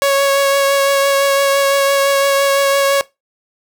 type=tone with vibrato; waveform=sawtooth; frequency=554.4 Hz; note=C#5; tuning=in tune; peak=-7 dBFS; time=0.02-3.01 s; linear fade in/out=0 ms; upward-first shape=triangle; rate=5.9 Hz; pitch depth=15 cents each way; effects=noise-tail reverb RT60 0.2 s tail -20 dB re dry